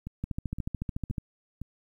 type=two click trains; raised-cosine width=5 ms; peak=-24 / -19 dBFS; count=4 / 14; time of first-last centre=0.07-1.616 / 0.24-1.182 s; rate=1.94 / 13.8 Hz; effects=10-bit